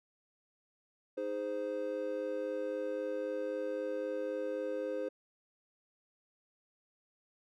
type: chord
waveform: triangle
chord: Ab major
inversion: second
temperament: just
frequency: 311.5 / 415.3 / 519.1 Hz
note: Eb4 / Ab4 / C5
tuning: +2 / 0 / -14 cents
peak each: -40 / -39 / -34 dBFS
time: 1.17-5.09 s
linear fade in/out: 10 ms
effects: none